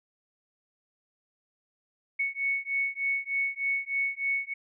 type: beating tone pair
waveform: sine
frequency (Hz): 2214 / 2217.3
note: C#7 / C#7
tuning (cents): -3 / 0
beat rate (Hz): 3.3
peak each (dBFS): -30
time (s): 2.19-4.54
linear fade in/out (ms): 10
effects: none